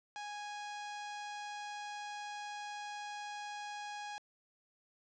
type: tone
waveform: sawtooth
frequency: 828 Hz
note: G#5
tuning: 5 cents flat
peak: -38 dBFS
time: 0.16-4.18 s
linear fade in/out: 0 ms
effects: resampled to 16000 Hz + 11-bit